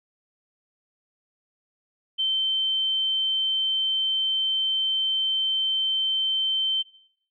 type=tone; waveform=sine; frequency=3100 Hz; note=G7; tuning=20 cents flat; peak=-21 dBFS; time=2.18-6.83 s; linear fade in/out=20 ms; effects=noise-tail reverb RT60 0.7 s tail -20 dB re dry